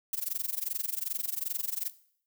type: noise with amplitude modulation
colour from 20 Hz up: violet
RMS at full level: -30 dBFS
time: 0.13-1.9 s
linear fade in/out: 2 ms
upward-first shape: sine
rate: 22.6 Hz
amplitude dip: 100%
effects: noise-tail reverb RT60 0.6 s tail -17 dB re dry